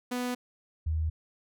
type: tone pair in turn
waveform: sawtooth / sine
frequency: 247.5 / 79.05 Hz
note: B3 / D#2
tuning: +4 / +28 cents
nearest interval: octave + minor sixth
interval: 1976 cents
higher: first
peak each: -26 dBFS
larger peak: neither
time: 0.11-0.35 / 0.86-1.1 s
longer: neither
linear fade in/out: 10 ms
effects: none